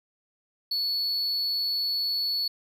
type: tone with amplitude modulation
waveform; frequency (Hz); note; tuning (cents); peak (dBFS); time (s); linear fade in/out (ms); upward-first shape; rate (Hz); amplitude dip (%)
triangle; 4418; C#8; -7; -22; 0.71-2.48; 5; sine; 200; 40
effects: none